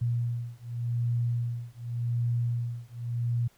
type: beating tone pair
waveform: sine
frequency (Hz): 118.6 / 119.47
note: A#2 / A#2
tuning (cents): +30 / +43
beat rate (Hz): 0.87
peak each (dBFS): -30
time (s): 0.01-3.48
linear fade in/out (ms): 10
effects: pink hiss -63 dBFS RMS until 3.57 s